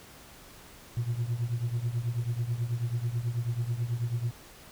sine tone with tremolo, 118.8 Hz, A#2, 33 cents sharp, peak -22 dBFS, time 0.97-4.31 s, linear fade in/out 0 ms, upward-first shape triangle, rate 9.2 Hz, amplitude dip 90%, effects tanh soft clip ceiling -24 dBFS + pink hiss -51 dBFS RMS until 4.71 s

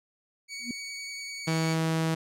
20% pulse tone with vibrato, 2247 Hz, C#7, 23 cents sharp, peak -31 dBFS, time 0.48-1.77 s, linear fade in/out 50 ms, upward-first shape sine, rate 10 Hz, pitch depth 14 cents each way
sine tone with exponential growth, 240.7 Hz, B3, 44 cents flat, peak -27 dBFS, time 0.59-0.71 s, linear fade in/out 2 ms, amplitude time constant 26 ms
sawtooth tone, 161.6 Hz, E3, 34 cents flat, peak -21 dBFS, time 1.47-2.15 s, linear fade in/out 10 ms
effects low-pass 11000 Hz 12 dB/octave

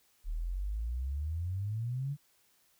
sine exponential sweep, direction up, 36.71 to 147.6 Hz, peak -32 dBFS, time 0.24-2.17 s, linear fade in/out 50 ms, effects white hiss -69 dBFS RMS until 2.79 s

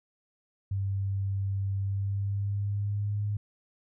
sine tone with pitch glide, 98 to 103.47 Hz, G2 to G#2, 0 to -6 cents, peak -27 dBFS, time 0.71-3.37 s, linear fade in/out 5 ms, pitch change +94 cents, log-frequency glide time 1.79-3.25 s, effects none

